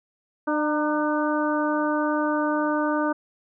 harmonic tone with a mistuned harmonic, 300.4 Hz, D4, 39 cents sharp, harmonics 1 / 2 / 3 / 4 / 5, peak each -24 / -27 / -29 / -30 / -31 dBFS, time 0.47-3.13 s, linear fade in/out 10 ms, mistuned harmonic 3, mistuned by +39 cents, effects none

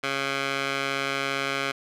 15% pulse tone with band-pass filter, 137.5 Hz, C#3, 14 cents flat, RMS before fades -28 dBFS, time 0.03-1.72 s, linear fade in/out 10 ms, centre 2200 Hz, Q 0.99, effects none

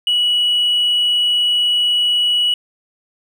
triangle tone with tanh clipping, 2932 Hz, F#7, 16 cents flat, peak -13 dBFS, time 0.07-2.54 s, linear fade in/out 2 ms, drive 5 dB, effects none

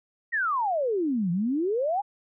sine exponential two-way sweep, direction down then up, 1932 to 166.2 to 845 Hz, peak -23 dBFS, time 0.32-2.02 s, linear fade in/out 20 ms, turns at 1.31 s, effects none

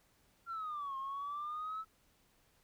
sine exponential two-way sweep, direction down then up, 1390 to 1066 to 1315 Hz, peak -37 dBFS, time 0.46-1.85 s, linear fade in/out 50 ms, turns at 0.97 s, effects tanh soft clip ceiling -35 dBFS + pink hiss -71 dBFS RMS until 2.63 s

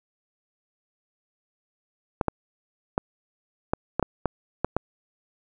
clicks, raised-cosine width 1 ms, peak -8 dBFS, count 9, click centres 2.212 / 2.283 / 2.979 / 3.735 / 3.996 / 4.027 / 4.257 / 4.646 / 4.766 s, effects none

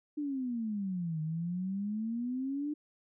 sine exponential two-way sweep, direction down then up, 302.1 to 154.1 to 302.1 Hz, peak -32 dBFS, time 0.17-2.74 s, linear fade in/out 10 ms, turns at 1.21 s, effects none

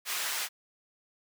pink high-pass noise, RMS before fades -33 dBFS, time 0.05-0.49 s, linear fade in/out 50 ms, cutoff 1300 Hz, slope 12 dB/octave, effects none

